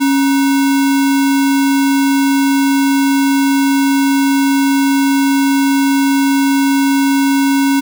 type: tone with sample-and-hold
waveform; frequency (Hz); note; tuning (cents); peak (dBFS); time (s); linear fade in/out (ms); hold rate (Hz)
sine; 275; C#4; -14; -9; 0-7.81; 20; 1225
effects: none